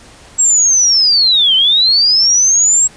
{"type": "linear two-way sweep", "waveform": "sine", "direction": "down then up", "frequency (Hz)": [7660, 3017, 7660], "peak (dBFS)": -7, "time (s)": [0.38, 2.88], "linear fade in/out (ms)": 20, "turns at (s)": 1.55, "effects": ["pink hiss -40 dBFS RMS until 2.96 s", "resampled to 22050 Hz"]}